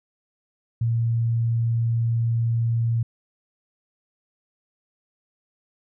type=tone; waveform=sine; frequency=115.8 Hz; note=A#2; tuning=11 cents flat; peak=-19 dBFS; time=0.81-3.03 s; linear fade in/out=5 ms; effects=none